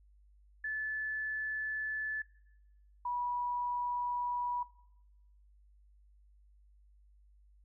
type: tone pair in turn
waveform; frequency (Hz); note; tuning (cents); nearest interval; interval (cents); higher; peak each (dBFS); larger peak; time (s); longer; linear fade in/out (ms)
sine; 1736 / 974.3; A6 / B5; -24 / -24; minor seventh; 1000; first; -34 / -33; second; 0.64-2.22 / 3.05-4.63; neither; 5
effects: noise-tail reverb RT60 0.9 s tail -20 dB re dry + added 50 Hz sine -60 dBFS peak until 7.64 s